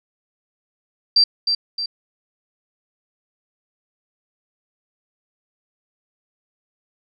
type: tone with echo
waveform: sine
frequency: 4699 Hz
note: D8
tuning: in tune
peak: -10 dBFS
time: 1.16-1.24 s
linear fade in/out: 5 ms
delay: 310 ms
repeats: 2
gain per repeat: -6 dB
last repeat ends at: 1.86 s
effects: none